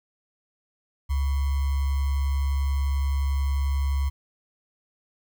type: tone with sample-and-hold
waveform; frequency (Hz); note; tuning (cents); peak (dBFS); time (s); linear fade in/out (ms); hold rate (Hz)
sine; 69.3; C#2; 0; -21; 1.09-4.1; 20; 1050
effects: none